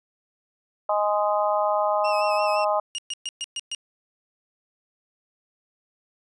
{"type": "harmonic tone", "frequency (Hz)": 207.7, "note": "G#3", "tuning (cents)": 0, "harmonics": [3, 4, 5, 6], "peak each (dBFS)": [-23, -25, -27, -29], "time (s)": [0.89, 2.8], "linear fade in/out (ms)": 5}
{"type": "tone with vibrato", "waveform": "30% pulse", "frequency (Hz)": 2637, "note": "E7", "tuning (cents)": 0, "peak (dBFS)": -27, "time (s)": [2.04, 2.65], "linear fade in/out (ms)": 10, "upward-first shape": "sine", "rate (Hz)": 5.8, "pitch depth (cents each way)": 51}
{"type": "tone bursts", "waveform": "sawtooth", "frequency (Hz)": 2854, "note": "F7", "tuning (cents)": 37, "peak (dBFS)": -24, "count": 6, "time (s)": [2.95, 3.748], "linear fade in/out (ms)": 0, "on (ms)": 33, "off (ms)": 120}
{"effects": ["resampled to 22050 Hz"]}